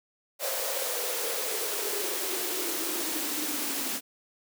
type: noise with high-pass filter sweep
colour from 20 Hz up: white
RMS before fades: -31 dBFS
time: 0.39-4.01 s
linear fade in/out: 50 ms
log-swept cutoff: 560 to 260 Hz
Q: 7.9
effects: none